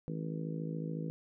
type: harmonic tone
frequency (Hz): 53.9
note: A1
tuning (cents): -35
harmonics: 3 / 4 / 5 / 6 / 7 / 8 / 9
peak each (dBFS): -37 / -45 / -44 / -47 / -51 / -50 / -47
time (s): 0.08-1.1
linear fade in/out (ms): 0
effects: none